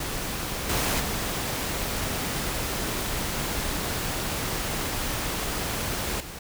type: noise with level steps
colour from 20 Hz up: pink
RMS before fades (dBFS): -31 / -25 / -29 / -39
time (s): 0-6.39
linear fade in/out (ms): 5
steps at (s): 0.69 / 1 / 6.2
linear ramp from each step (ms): 5
effects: none